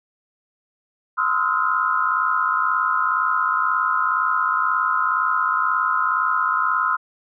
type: tone cluster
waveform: sine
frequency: 1034 / 1261 / 1323 / 1420 Hz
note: C6 / D#6 / E6 / F6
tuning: -21 / +23 / +6 / +28 cents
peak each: -23 dBFS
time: 1.17-6.97 s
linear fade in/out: 20 ms
effects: none